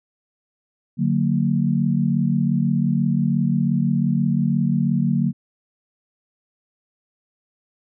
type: chord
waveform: sine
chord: D augmented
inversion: none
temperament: just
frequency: 146.83 / 183.54 / 229.4 Hz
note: D3 / F#3 / A#3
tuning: 0 / -14 / -28 cents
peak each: -21 dBFS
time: 0.97-5.33 s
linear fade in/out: 50 ms
effects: none